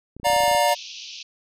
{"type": "clicks", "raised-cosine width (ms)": 3, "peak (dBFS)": -27, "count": 12, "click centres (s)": [0.166, 0.199, 0.232, 0.269, 0.301, 0.333, 0.364, 0.405, 0.436, 0.48, 0.514, 0.549]}
{"type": "chord", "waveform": "square", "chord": "Bb major", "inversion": "first", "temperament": "equal with one note detuned", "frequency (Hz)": [587.3, 711.5, 932.3], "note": ["D5", "F5", "Bb5"], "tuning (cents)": [0, 32, 0], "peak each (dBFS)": -22, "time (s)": [0.24, 0.75], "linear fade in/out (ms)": 20}
{"type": "band-pass noise", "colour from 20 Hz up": "pink", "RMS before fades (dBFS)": -38, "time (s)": [0.68, 1.23], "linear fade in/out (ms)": 5, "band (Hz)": [2500, 6200], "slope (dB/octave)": 96}
{"effects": ["resampled to 32000 Hz"]}